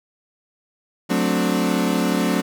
35% pulse chord, D dominant seventh, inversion first, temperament equal with one note detuned, 183.19 / 220 / 261.6 / 293.7 Hz, F#3 / A3 / C4 / D4, -17 / 0 / 0 / 0 cents, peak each -21 / -22 / -22 / -23 dBFS, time 1.09-2.42 s, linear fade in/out 20 ms, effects none

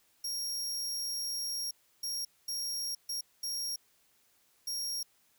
sawtooth tone bursts at uneven times, 5588 Hz, F8, in tune, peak -31 dBFS, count 6, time 0.24-1.71 / 2.03-2.25 / 2.48-2.95 / 3.09-3.21 / 3.43-3.76 / 4.67-5.03 s, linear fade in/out 5 ms, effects white hiss -69 dBFS RMS until 5.38 s

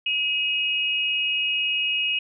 sine tone pair together, 2541 / 2879 Hz, D#7 / F#7, +36 / -48 cents, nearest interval major second, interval 216 cents, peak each -24 dBFS, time 0.06-2.19 s, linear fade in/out 5 ms, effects none

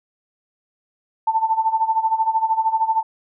sine tone with tremolo, 889 Hz, A5, 18 cents sharp, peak -13 dBFS, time 1.27-3.03 s, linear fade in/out 5 ms, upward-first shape sine, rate 13 Hz, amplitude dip 80%, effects none

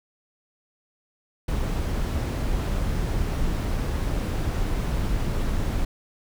brown noise, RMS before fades -25 dBFS, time 1.48-5.85 s, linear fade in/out 5 ms, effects none

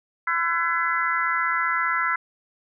sine tone cluster, 1014 / 1344 / 1499 / 1683 / 2025 Hz, B5 / E6 / F#6 / G#6 / B6, +45 / +33 / +22 / +23 / +43 cents, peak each -29 / -24 / -30 / -29 / -27 dBFS, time 0.27-2.16 s, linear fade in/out 5 ms, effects none

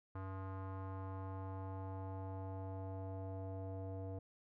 square tone with low-pass filter sweep, 95.5 Hz, G2, 45 cents flat, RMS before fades -45 dBFS, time 0.15-4.19 s, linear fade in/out 5 ms, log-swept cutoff 1200 to 610 Hz, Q 2.9, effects none

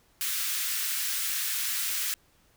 white high-pass noise, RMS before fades -30 dBFS, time 0.21-2.14 s, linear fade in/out 0 ms, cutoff 1400 Hz, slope 24 dB/octave, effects pink hiss -64 dBFS RMS until 2.56 s

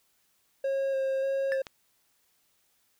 triangle tone with vibrato, 539 Hz, C#5, 49 cents flat, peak -24 dBFS, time 0.64-1.62 s, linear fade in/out 5 ms, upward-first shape square, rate 1.7 Hz, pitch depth 13 cents each way
triangle tone with exponential decay, 1739 Hz, A6, 21 cents flat, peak -25 dBFS, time 1.52-1.63 s, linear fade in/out 0 ms, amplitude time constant 22 ms
click, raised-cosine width 0.2 ms, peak -22 dBFS, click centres 1.668 s
effects white hiss -70 dBFS RMS until 2.99 s

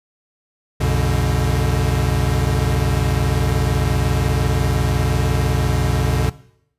square tone cluster, 63.7 / 89.4 / 123.5 / 143.7 Hz, C2 / F2 / B2 / D3, -46 / +41 / 0 / -37 cents, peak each -22 dBFS, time 0.8-6.3 s, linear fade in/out 10 ms, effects noise-tail reverb RT60 0.7 s tail -18 dB re dry + resampled to 32000 Hz

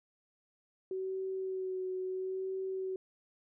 sine tone with vibrato, 376.1 Hz, F#4, 28 cents sharp, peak -34 dBFS, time 0.91-2.96 s, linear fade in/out 2 ms, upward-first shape sine, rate 0.74 Hz, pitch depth 20 cents each way, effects none

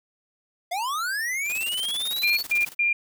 square linear sweep, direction up, 671 to 4483 Hz, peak -26 dBFS, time 0.71-2.43 s, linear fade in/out 10 ms
white noise with tremolo, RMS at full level -36 dBFS, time 1.44-2.75 s, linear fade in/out 50 ms, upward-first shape square, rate 18 Hz, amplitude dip 80%
sine tone bursts, 2397 Hz, D7, 35 cents sharp, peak -19 dBFS, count 3, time 2.23-2.93 s, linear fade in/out 5 ms, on 140 ms, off 140 ms
effects none

